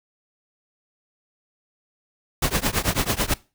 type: noise with tremolo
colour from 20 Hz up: pink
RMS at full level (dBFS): -19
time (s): 2.42-3.34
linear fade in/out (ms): 5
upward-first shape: triangle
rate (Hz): 9.1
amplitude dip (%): 100
effects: noise-tail reverb RT60 0.3 s tail -21 dB re dry